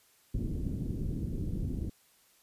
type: low-pass noise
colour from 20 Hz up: pink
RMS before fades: -34 dBFS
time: 0.34-1.9 s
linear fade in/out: 5 ms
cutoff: 310 Hz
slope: 24 dB/octave
effects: white hiss -65 dBFS RMS until 2.42 s + resampled to 32000 Hz